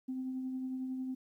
sine tone with tremolo, 259.1 Hz, C4, 17 cents flat, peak -33 dBFS, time 0.08-1.15 s, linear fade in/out 10 ms, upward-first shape triangle, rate 11 Hz, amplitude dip 35%, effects tanh soft clip ceiling -30 dBFS + 12-bit

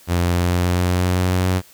sawtooth tone with pitch glide, 87.31 to 92.13 Hz, F2 to F#2, 0 to -7 cents, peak -12 dBFS, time 0.07-1.62 s, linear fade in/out 50 ms, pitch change +93 cents, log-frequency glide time 0.23-1.48 s, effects white hiss -48 dBFS RMS until 1.73 s

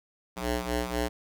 10% pulse ring-modulated tone, 120.7 Hz, B2, 39 cents flat, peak -17 dBFS, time 0.36-1.09 s, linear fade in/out 20 ms, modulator 179 Hz, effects none

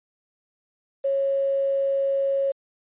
sine tone with quantisation, 549 Hz, C#5, 17 cents flat, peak -20 dBFS, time 1.04-2.52 s, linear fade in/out 10 ms, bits 8, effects resampled to 8000 Hz

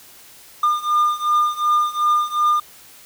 triangle beating tone pair, 1206 / 1208.7 Hz, D6 / D6, +46 / +49 cents, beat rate 2.7 Hz, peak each -18 / -16 dBFS, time 0.63-2.6 s, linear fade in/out 5 ms, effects white hiss -45 dBFS RMS until 3.05 s

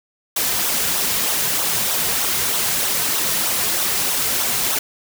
white noise with flanger, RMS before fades -20 dBFS, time 0.36-4.79 s, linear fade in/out 5 ms, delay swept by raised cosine 0.41 to 3.61 ms, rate 3.2 Hz, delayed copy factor -0.5, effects none

